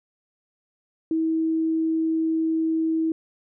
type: tone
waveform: sine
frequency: 322.2 Hz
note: E4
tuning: 39 cents flat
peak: -20 dBFS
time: 1.11-3.12 s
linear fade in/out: 2 ms
effects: none